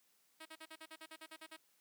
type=tone bursts; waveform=5% pulse; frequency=318 Hz; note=D#4; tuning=38 cents sharp; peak=-38 dBFS; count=12; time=0.4-1.567 s; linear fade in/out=10 ms; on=56 ms; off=45 ms; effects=white hiss -74 dBFS RMS until 1.8 s + high-pass 150 Hz 12 dB/octave